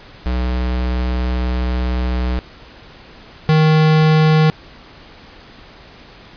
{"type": "tone pair in turn", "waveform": "square", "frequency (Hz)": [62, 156.23], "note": ["B1", "D#3"], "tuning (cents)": [7, 7], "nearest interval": "octave + major third", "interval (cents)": 1600, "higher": "second", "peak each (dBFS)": [-17, -10], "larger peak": "second", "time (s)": [[0.26, 2.39], [3.49, 4.5]], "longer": "first", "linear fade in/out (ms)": 0, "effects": ["pink hiss -41 dBFS RMS until 6.36 s", "resampled to 11025 Hz"]}